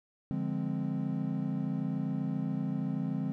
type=chord; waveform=triangle; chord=D half-diminished seventh; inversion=none; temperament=equal; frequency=146.83 / 174.61 / 207.7 / 261.6 Hz; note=D3 / F3 / Ab3 / C4; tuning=0 / 0 / 0 / 0 cents; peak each=-34 dBFS; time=0.31-3.32 s; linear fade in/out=0 ms; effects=none